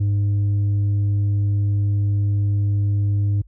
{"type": "tone with tanh clipping", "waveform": "sine", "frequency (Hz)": 101.5, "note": "G#2", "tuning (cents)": -39, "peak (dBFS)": -17, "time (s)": [0, 3.42], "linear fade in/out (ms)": 10, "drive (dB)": 3, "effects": ["added 50 Hz sine -45 dBFS peak until 3.47 s"]}